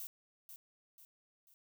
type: noise with echo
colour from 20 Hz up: violet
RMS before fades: -45 dBFS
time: 0-0.07 s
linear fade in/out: 0 ms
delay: 490 ms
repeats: 3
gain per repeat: -7 dB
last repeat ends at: 1.54 s
effects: none